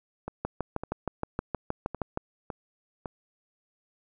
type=two click trains; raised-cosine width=1 ms; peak=-20 / -15 dBFS; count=6 / 12; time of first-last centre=0.28-3.058 / 0.45-2.174 s; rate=1.8 / 6.38 Hz; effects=none